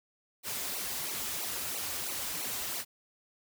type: noise with flanger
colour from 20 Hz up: white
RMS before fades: -36 dBFS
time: 0.43-2.85 s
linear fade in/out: 50 ms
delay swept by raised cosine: 0.58 to 6.48 ms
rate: 3 Hz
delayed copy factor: -0.9
effects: none